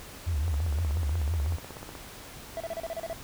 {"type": "tone with vibrato", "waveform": "sine", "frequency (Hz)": 77.78, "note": "D#2", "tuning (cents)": 0, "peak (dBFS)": -25, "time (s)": [0.26, 1.57], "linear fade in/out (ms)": 20, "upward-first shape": "sine", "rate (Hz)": 5.8, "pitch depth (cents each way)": 180}
{"type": "click train", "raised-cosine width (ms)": 1, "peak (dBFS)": -27, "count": 25, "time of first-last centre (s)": [0.48, 1.952], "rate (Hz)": 16.3}
{"type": "tone bursts", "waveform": "triangle", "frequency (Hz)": 661, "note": "E5", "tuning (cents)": 5, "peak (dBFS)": -29, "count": 9, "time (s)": [2.57, 3.13], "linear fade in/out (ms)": 0, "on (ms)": 32, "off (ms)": 34}
{"effects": ["pink hiss -45 dBFS RMS until 3.23 s"]}